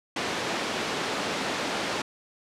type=band-pass noise; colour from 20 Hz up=pink; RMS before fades=-30 dBFS; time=0.16-2.02 s; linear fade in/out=5 ms; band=250 to 4900 Hz; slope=12 dB/octave; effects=low-pass 11000 Hz 12 dB/octave